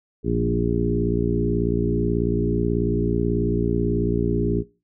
harmonic tone with a mistuned harmonic, 58.3 Hz, A#1, 1 cent sharp, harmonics 1 / 2 / 3 / 4 / 5 / 6 / 7, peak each -27 / -27 / -27 / -27 / -27 / -27 / -27 dBFS, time 0.23-4.64 s, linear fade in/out 50 ms, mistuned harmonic 3, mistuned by -20 cents, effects noise-tail reverb RT60 0.3 s tail -19 dB re dry

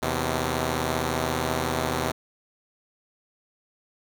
5% pulse tone pair together, 80.36 / 127.9 Hz, E2 / C3, -44 / -39 cents, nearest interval minor sixth, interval 805 cents, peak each -16 dBFS, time 0.02-2.12 s, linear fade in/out 10 ms, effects none

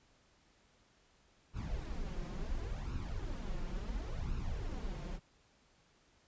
brown noise with flanger, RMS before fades -39 dBFS, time 1.53-5.2 s, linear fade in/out 50 ms, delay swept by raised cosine 0.74 to 5.74 ms, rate 0.71 Hz, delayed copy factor +0.65, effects pink hiss -69 dBFS RMS until 6.27 s + resampled to 16000 Hz

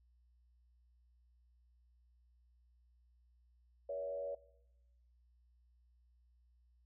sine tone with frequency modulation, 565 Hz, C#5, 33 cents sharp, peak -38 dBFS, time 3.89-4.35 s, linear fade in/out 5 ms, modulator 87.8 Hz, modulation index 0.69, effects noise-tail reverb RT60 0.9 s tail -20 dB re dry + added 60 Hz sine -67 dBFS peak until 6.85 s

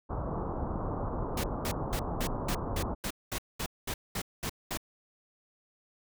pink low-pass noise, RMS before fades -34 dBFS, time 0.09-2.95 s, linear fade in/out 20 ms, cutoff 1200 Hz, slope 48 dB/octave
pink noise bursts, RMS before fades -34 dBFS, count 13, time 1.37-4.774 s, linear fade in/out 5 ms, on 68 ms, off 210 ms
effects none

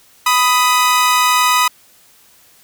sawtooth tone pair together, 993 / 1251.1 Hz, B5 / D#6, +9 / +9 cents, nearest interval major third, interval 400 cents, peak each -10 dBFS, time 0.26-1.68 s, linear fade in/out 5 ms, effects white hiss -49 dBFS RMS until 2.63 s

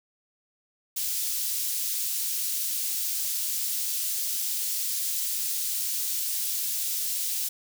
white high-pass noise, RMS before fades -29 dBFS, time 0.96-7.49 s, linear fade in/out 10 ms, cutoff 4400 Hz, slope 12 dB/octave, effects none

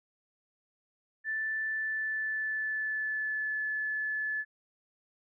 sine tone with pitch glide, 1760 to 1727.8 Hz, A6 to A6, 0 to -32 cents, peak -30 dBFS, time 1.24-4.45 s, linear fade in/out 50 ms, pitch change -32 cents, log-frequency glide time 1.67-3.6 s, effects none

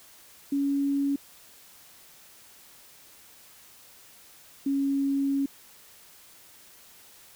sine tone pair in turn, 280 / 276.5 Hz, C#4 / C#4, +18 / -4 cents, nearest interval unison, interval 22 cents, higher first, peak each -23 dBFS, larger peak neither, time 0.52-1.16 / 4.66-5.46 s, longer second, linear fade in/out 5 ms, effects white hiss -53 dBFS RMS until 7.35 s

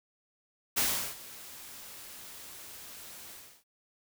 white noise with ADSR envelope, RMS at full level -27 dBFS, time 0.76-3.64 s, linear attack 19 ms, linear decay 370 ms, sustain -20 dB, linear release 340 ms, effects none

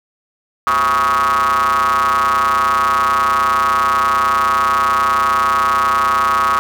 square ring-modulated tone, 73.42 Hz, D2, in tune, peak -10 dBFS, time 0.67-6.59 s, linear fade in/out 0 ms, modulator 1190 Hz, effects none

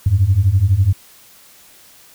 sine beating tone pair, 89.5 / 101.5 Hz, F2 / G#2, +43 / -39 cents, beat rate 12 Hz, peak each -14 / -12 dBFS, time 0.06-0.93 s, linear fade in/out 5 ms, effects tanh soft clip ceiling -3 dBFS + white hiss -46 dBFS RMS until 2.14 s

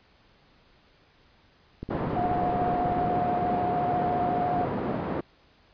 click train, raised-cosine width 3 ms, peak -21 dBFS, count 21, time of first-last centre 1.83-3.042 s, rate 16.5 Hz
pink band-pass noise, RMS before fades -30 dBFS, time 1.9-5.21 s, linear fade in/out 10 ms, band 150 to 850 Hz, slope 12 dB/octave
sine tone with vibrato, 716 Hz, F5, 43 cents sharp, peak -25 dBFS, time 2.16-4.65 s, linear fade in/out 5 ms, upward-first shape triangle, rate 14 Hz, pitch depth 29 cents each way
effects pink hiss -60 dBFS RMS until 5.73 s + resampled to 11025 Hz

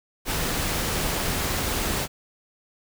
pink noise, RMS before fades -26 dBFS, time 0.25-2.08 s, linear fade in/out 50 ms, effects none

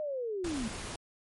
sine linear sweep, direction down, 621 to 210.1 Hz, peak -32 dBFS, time 0-0.68 s, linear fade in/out 0 ms
pink noise, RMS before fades -40 dBFS, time 0.44-0.96 s, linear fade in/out 5 ms
effects MP3 48 kbps

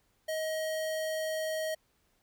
square tone, 631 Hz, D#5, 24 cents sharp, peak -32 dBFS, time 0.28-1.75 s, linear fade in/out 10 ms, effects pink hiss -72 dBFS RMS until 2.22 s

